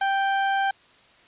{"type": "tone", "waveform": "30% pulse", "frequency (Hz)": 784, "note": "G5", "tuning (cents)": 0, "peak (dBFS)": -18, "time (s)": [0.01, 0.71], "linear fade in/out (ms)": 5, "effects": ["white hiss -55 dBFS RMS until 1.27 s", "resampled to 8000 Hz"]}